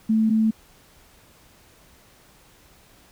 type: tone pair in turn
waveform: sine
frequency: 220 / 220 Hz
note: A3 / A3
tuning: 0 / 0 cents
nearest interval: unison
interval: 0 cents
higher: neither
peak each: -16 dBFS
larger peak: neither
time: 0.09-0.3 / 0.3-0.51 s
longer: neither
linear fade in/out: 10 ms
effects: pink hiss -54 dBFS RMS until 3.11 s